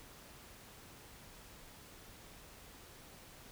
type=silence; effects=pink hiss -56 dBFS RMS until 3.51 s